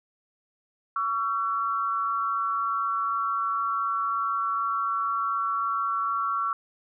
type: tone pair together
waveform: sine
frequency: 1128.3 / 1351 Hz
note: C#6 / E6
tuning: +30 / +42 cents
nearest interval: minor third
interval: 312 cents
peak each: -27 dBFS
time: 0.96-6.53 s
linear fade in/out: 2 ms
effects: none